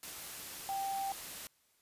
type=tone in noise; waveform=sine; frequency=784 Hz; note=G5; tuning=in tune; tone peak=-34 dBFS; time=0.69-1.12 s; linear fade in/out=0 ms; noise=white; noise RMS=-45 dBFS; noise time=0.03-1.47 s; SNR=+8 dB; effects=white hiss -72 dBFS RMS until 1.81 s + resampled to 32000 Hz